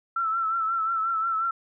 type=tone with vibrato; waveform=sine; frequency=1333 Hz; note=E6; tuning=19 cents sharp; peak=-23 dBFS; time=0.16-1.51 s; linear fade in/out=5 ms; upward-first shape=triangle; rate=5.6 Hz; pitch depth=58 cents each way; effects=none